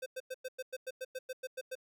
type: tone bursts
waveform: square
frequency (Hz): 516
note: C5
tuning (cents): -24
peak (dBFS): -38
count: 13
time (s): 0.02-1.754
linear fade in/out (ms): 10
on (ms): 42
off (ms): 99
effects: none